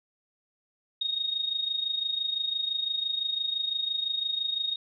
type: tone with amplitude modulation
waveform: sine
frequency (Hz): 3729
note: A#7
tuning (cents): 0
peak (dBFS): -24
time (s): 1.01-4.76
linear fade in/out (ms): 5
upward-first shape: sine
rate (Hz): 25.9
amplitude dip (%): 70
effects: none